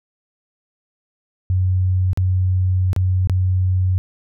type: tone with dropouts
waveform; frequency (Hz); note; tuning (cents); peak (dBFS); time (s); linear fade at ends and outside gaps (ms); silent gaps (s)
sine; 92.5; F#2; 0; -14; 1.5-3.98; 0; 2.132-2.174 / 2.931-2.963 / 3.273-3.297
effects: none

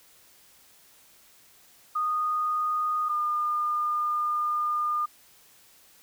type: tone pair in turn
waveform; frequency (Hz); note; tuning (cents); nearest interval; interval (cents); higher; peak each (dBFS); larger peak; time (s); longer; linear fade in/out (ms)
sine; 1234 / 1210.7; D#6 / D#6; -15 / -48; unison; 33; first; -24; neither; 1.95-3.09 / 3.09-5.06; second; 10
effects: white hiss -57 dBFS RMS until 6.02 s

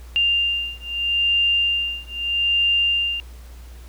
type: beating tone pair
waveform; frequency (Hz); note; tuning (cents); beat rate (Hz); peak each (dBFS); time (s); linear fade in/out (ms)
sine; 2794 / 2794.79; F7 / F7; 0 / +1; 0.79; -21; 0.16-3.2; 0
effects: added 60 Hz sine -37 dBFS peak until 3.88 s + pink hiss -50 dBFS RMS until 3.88 s

